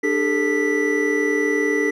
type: tone cluster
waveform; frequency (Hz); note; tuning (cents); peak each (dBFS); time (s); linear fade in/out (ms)
triangle; 295.5 / 403.8 / 443.7 / 1970; D4 / G#4 / A4 / B6; +11 / -49 / +14 / -5; -21; 0.03-1.91; 10
effects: none